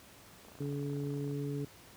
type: click train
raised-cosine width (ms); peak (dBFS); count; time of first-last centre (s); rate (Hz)
1; -40; 26; 0.45-1.312; 29
type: harmonic tone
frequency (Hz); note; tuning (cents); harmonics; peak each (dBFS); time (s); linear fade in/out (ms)
142.6; C#3; +49; 1 / 2 / 3; -36 / -39 / -41; 0.6-1.65; 5
effects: pink hiss -56 dBFS RMS until 1.96 s + high-pass 60 Hz 12 dB/octave